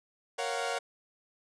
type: chord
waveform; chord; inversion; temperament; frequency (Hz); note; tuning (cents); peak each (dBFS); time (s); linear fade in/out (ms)
sawtooth; Gb major seventh; first; equal with one note detuned; 466.2 / 554.4 / 698.5 / 744.7; Bb4 / Db5 / F5 / Gb5; 0 / 0 / 0 / +11; -33; 0.38-0.79; 10
effects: resampled to 22050 Hz